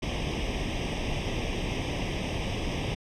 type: noise with comb filter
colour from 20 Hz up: pink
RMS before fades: -30 dBFS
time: 0.02-2.95 s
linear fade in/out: 10 ms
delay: 0.35 ms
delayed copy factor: +0.9
effects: low-pass 4000 Hz 12 dB/octave